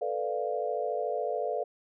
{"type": "chord", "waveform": "sine", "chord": "B half-diminished seventh", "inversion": "third", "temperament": "equal", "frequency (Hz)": [440, 493.9, 587.3, 698.5], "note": ["A4", "B4", "D5", "F5"], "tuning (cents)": [0, 0, 0, 0], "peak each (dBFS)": -34, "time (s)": [0.01, 1.64], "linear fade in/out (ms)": 10, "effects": []}